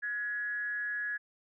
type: tone with frequency modulation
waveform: sine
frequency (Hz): 1680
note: G#6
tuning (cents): +19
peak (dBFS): -32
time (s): 0.02-1.18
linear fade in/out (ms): 20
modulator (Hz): 233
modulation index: 0.36
effects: none